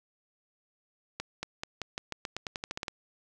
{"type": "accelerating click train", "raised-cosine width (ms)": 0.2, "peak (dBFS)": -17, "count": 15, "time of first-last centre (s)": [1.2, 2.882], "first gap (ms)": 230, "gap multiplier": 0.89, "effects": []}